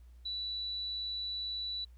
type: tone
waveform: sine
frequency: 3951 Hz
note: B7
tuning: in tune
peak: -35 dBFS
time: 0.25-1.85 s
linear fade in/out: 10 ms
effects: added 60 Hz sine -52 dBFS peak until 1.97 s + pink hiss -74 dBFS RMS until 1.97 s